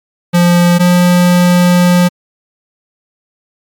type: tone pair in turn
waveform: square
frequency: 174.61 / 177.46 Hz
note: F3 / F3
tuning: 0 / +28 cents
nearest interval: unison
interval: 28 cents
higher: second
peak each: -6 dBFS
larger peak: neither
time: 0.33-0.79 / 0.79-2.09 s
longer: second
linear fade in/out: 20 ms
effects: MP3 96 kbps